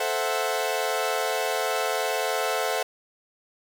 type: chord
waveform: sawtooth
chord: F# half-diminished seventh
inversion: first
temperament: equal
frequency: 440 / 523.3 / 659.3 / 740 Hz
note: A4 / C5 / E5 / F#5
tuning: 0 / 0 / 0 / 0 cents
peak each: -26 dBFS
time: 0-2.83 s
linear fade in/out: 5 ms
effects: none